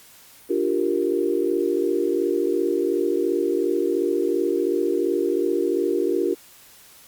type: chord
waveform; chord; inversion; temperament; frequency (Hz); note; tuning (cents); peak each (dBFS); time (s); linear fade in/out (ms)
sine; G minor seventh; second; equal; 293.7 / 349.2 / 392 / 466.2; D4 / F4 / G4 / Bb4; 0 / 0 / 0 / 0; -27 / -23 / -24 / -26; 0.49-6.35; 20
effects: white hiss -49 dBFS RMS until 7.07 s + Opus 48 kbps